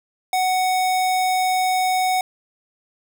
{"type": "tone", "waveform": "square", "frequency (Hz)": 743, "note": "F#5", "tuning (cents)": 7, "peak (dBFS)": -18, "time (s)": [0.33, 2.21], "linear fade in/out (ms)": 2, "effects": []}